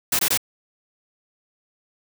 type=noise bursts; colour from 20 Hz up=white; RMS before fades=-20 dBFS; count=3; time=0.12-0.375 s; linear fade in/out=5 ms; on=71 ms; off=21 ms; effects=none